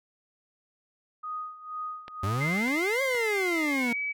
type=tone with tremolo; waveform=sine; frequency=1244.5 Hz; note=D#6; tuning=in tune; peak=-31 dBFS; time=1.23-2.59 s; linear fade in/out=10 ms; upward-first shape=sine; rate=2.1 Hz; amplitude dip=80%
type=clicks; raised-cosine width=0.3 ms; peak=-25 dBFS; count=3; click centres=2.081 / 2.681 / 3.15 s
type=exponential two-way sweep; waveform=40% pulse; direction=up then down; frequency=92.5 to 554 to 231.4 Hz; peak=-26 dBFS; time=2.23-3.93 s; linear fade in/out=5 ms; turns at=3.02 s
type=tone with pitch glide; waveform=sine; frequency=2084 to 2286 Hz; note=C7 to D7; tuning=-7 to -47 cents; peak=-28 dBFS; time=2.4-4.13 s; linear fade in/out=20 ms; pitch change=+160 cents; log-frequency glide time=3.67-3.98 s
effects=none